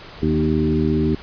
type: harmonic tone with a mistuned harmonic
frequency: 77.78 Hz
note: D#2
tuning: in tune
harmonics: 1 / 2 / 3 / 4 / 5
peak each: -24 / -22 / -21 / -22 / -23 dBFS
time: 0.22-1.15 s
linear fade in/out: 5 ms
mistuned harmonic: 3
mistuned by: +23 cents
effects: pink hiss -39 dBFS RMS until 1.22 s + resampled to 11025 Hz